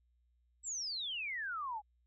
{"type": "exponential sweep", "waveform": "sine", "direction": "down", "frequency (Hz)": [7902, 804], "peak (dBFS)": -37, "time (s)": [0.63, 1.82], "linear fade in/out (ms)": 50, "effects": ["added 60 Hz sine -70 dBFS peak until 2.06 s"]}